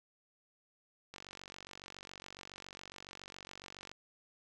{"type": "click train", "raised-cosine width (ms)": 0.2, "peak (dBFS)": -30, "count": 132, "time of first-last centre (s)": [1.14, 3.915], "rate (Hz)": 47.2, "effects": []}